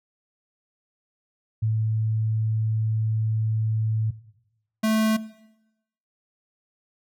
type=tone pair in turn; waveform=sine / square; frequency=110 / 218.7 Hz; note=A2 / A3; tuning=0 / -10 cents; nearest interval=octave; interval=1190 cents; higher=second; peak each=-20 dBFS; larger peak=neither; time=1.62-4.11 / 4.83-5.17 s; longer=first; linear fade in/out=10 ms; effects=noise-tail reverb RT60 0.9 s tail -18 dB re dry